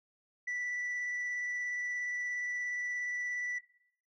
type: tone with vibrato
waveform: sine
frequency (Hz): 1967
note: B6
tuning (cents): -7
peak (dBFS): -31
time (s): 0.47-3.59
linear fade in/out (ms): 10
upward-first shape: triangle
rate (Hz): 17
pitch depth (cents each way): 9
effects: noise-tail reverb RT60 0.6 s tail -18 dB re dry + tanh soft clip ceiling -32 dBFS